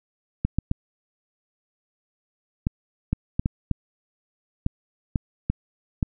clicks, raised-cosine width 5 ms, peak -9 dBFS, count 12, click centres 0.45 / 0.586 / 0.714 / 2.669 / 3.13 / 3.395 / 3.459 / 3.713 / 4.664 / 5.158 / 5.5 / 6.028 s, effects none

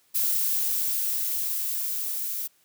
violet noise with level ramp, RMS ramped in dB -24 to -31 dBFS, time 0.14-2.48 s, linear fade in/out 20 ms, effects white hiss -64 dBFS RMS until 2.64 s + high-pass 80 Hz 12 dB/octave

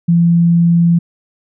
sine tone, 170 Hz, F3, 46 cents flat, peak -7 dBFS, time 0.08-0.99 s, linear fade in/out 10 ms, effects none

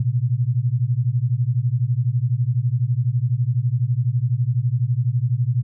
sine beating tone pair, 116.54 / 128.54 Hz, A#2 / C3, 0 / -30 cents, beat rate 12 Hz, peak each -20 dBFS, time 0-5.63 s, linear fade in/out 5 ms, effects none

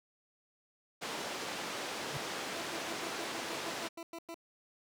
pink band-pass noise, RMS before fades -40 dBFS, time 1.01-3.89 s, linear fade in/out 20 ms, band 310 to 6500 Hz, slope 12 dB/octave
square tone with exponential growth, 140 Hz, C#3, 18 cents sharp, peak -35 dBFS, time 2.06-2.17 s, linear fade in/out 0 ms, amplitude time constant 23 ms
20% pulse tone bursts, 334.2 Hz, E4, 24 cents sharp, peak -37 dBFS, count 12, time 2.56-4.344 s, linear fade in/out 2 ms, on 57 ms, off 100 ms
effects none

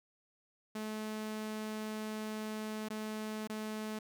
sawtooth tone with dropouts, 215.8 Hz, A3, 33 cents flat, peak -34 dBFS, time 0.75-3.99 s, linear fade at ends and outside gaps 5 ms, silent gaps 2.886-2.902 / 3.474-3.496 s, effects none

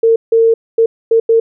sine tone bursts at uneven times, 454.7 Hz, A#4, 43 cents flat, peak -6 dBFS, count 5, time 0.03-0.16 / 0.32-0.54 / 0.78-0.86 / 1.11-1.2 / 1.29-1.4 s, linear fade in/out 5 ms, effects none

